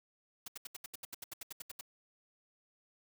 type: noise bursts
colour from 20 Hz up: white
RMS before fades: -44 dBFS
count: 15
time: 0.46-1.811 s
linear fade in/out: 5 ms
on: 21 ms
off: 74 ms
effects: none